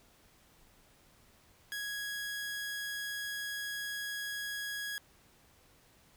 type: tone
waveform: sawtooth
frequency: 1661.2 Hz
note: G#6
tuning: in tune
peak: -33 dBFS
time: 1.72-4.98 s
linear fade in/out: 0 ms
effects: pink hiss -64 dBFS RMS until 6.16 s